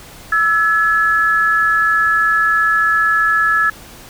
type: tone pair together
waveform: sine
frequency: 1318.5 / 1703.5 Hz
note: E6 / G#6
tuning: 0 / +44 cents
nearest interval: major third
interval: 444 cents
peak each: -15 / -13 dBFS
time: 0.32-3.7 s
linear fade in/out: 5 ms
effects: pink hiss -38 dBFS RMS until 4.09 s